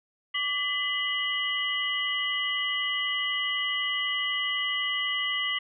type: tone cluster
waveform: sine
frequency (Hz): 1157 / 2005 / 2897 / 3137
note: D6 / B6 / F#7 / G7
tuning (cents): -26 / +26 / -37 / +1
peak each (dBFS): -36 / -29 / -30 / -35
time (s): 0.34-5.59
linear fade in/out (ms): 10
effects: none